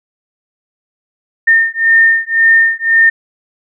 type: beating tone pair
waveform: sine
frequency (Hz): 1817 / 1818.9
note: A#6 / A#6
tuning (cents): -45 / -43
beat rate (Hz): 1.9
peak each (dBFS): -10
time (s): 1.47-3.1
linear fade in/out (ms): 10
effects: none